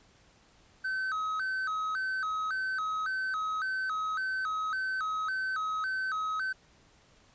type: tone with vibrato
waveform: triangle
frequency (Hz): 1396.9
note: F6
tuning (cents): 0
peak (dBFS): -28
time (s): 0.84-6.53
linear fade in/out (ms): 10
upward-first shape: square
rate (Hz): 1.8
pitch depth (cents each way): 160
effects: pink hiss -62 dBFS RMS until 7.34 s + resampled to 16000 Hz